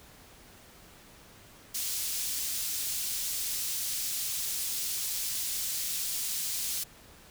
pink high-pass noise, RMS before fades -33 dBFS, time 1.74-6.84 s, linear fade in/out 10 ms, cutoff 5100 Hz, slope 12 dB/octave, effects pink hiss -54 dBFS RMS until 7.3 s

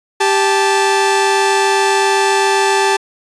sawtooth tone pair together, 392.9 / 873.4 Hz, G4 / A5, +4 / -13 cents, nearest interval octave + major second, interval 1383 cents, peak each -10 dBFS, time 0.2-2.97 s, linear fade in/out 10 ms, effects resampled to 22050 Hz

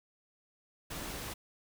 pink noise, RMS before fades -41 dBFS, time 0.9-1.34 s, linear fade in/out 10 ms, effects none

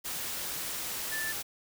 sine tone in noise, 1759 Hz, A6, 1 cent flat, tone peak -33 dBFS, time 1.11-1.33 s, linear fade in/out 20 ms, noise white, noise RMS -36 dBFS, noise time 0.04-1.43 s, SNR 0 dB, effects none

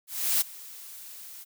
blue noise with ADSR envelope, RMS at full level -23 dBFS, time 0.07-1.45 s, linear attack 340 ms, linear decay 15 ms, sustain -21 dB, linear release 29 ms, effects none

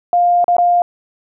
sine tone with dropouts, 703 Hz, F5, 11 cents sharp, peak -9 dBFS, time 0.13-0.82 s, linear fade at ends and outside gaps 1 ms, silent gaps 0.443-0.481 / 0.567-0.583 s, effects none

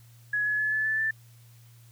sine tone with pitch steps, 1682 / 1698.6 / 1715.4 / 1732.3 / 1749.4 / 1766.6 Hz, G#6 / G#6 / A6 / A6 / A6 / A6, +22 / +39 / -44 / -27 / -10 / +6 cents, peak -24 dBFS, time 0.33-1.11 s, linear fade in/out 5 ms, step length 130 ms, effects added 117 Hz sine -51 dBFS peak until 1.91 s + white hiss -61 dBFS RMS until 1.91 s

